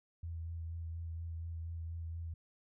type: tone with vibrato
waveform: sine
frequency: 82.9 Hz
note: E2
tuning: 10 cents sharp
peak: -39 dBFS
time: 0.23-2.34 s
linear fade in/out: 5 ms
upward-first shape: sine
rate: 4.2 Hz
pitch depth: 21 cents each way
effects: none